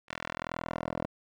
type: tone with band-pass filter sweep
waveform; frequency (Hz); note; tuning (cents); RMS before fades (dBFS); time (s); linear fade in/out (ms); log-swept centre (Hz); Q
10% pulse; 41.33; E1; +5; -37; 0.08-1.07; 20; 2200 to 530; 1
effects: none